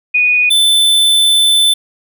sine / square tone pair in turn, 2472 / 3523 Hz, D#7 / A7, -12 / +1 cents, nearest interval tritone, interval 613 cents, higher second, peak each -8 dBFS, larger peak neither, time 0.14-0.5 / 0.5-1.74 s, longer second, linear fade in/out 10 ms, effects none

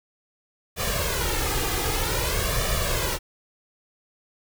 pink noise with flanger, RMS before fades -25 dBFS, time 0.76-3.19 s, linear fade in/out 50 ms, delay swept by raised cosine 1.7 to 2.48 ms, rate 0.53 Hz, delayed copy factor +0.75, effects none

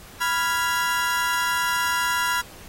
35% pulse chord, F diminished, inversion second, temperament equal, 987.8 / 1396.9 / 1661.2 Hz, Cb6 / F6 / Ab6, 0 / 0 / 0 cents, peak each -23 / -23 / -26 dBFS, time 0.2-2.42 s, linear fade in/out 20 ms, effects pink hiss -45 dBFS RMS until 2.68 s + AAC 48 kbps

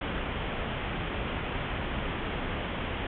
pink low-pass noise, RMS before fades -33 dBFS, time 0.01-3.07 s, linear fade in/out 5 ms, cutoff 3400 Hz, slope 96 dB/octave, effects none

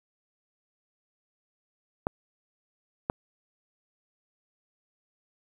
clicks, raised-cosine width 1 ms, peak -12 dBFS, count 2, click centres 2.069 / 3.099 s, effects 8-bit

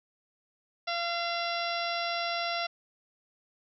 harmonic tone with a mistuned harmonic, 686 Hz, F5, 31 cents flat, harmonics 1 / 2 / 3 / 4 / 5 / 6 / 7 / 8, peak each -33 / -36 / -38 / -39 / -40 / -41 / -41 / -42 dBFS, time 0.87-2.67 s, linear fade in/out 10 ms, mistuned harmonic 6, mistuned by -41 cents, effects none

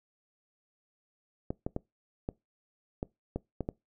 clicks, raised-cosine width 2 ms, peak -19 dBFS, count 8, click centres 1.505 / 1.665 / 1.764 / 2.289 / 3.029 / 3.36 / 3.607 / 3.689 s, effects noise-tail reverb RT60 0.2 s tail -23 dB re dry

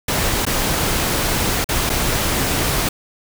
pink noise with dropouts, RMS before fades -19 dBFS, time 0.08-2.89 s, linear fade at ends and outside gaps 5 ms, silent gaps 0.453-0.465 / 1.644-1.689 / 1.895-1.899 s, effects none

